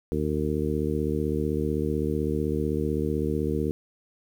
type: harmonic tone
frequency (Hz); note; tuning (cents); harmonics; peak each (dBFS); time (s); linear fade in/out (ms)
75.8; D#2; -45; 1 / 2 / 3 / 4 / 5 / 6; -31 / -31 / -31 / -31 / -31 / -31; 0.12-3.71; 0
effects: 9-bit